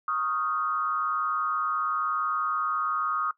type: tone with frequency modulation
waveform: sine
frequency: 1244.5 Hz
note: D#6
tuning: in tune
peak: -25 dBFS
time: 0.08-3.31 s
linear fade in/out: 2 ms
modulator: 141 Hz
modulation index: 0.85
effects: noise-tail reverb RT60 0.1 s tail -17 dB re dry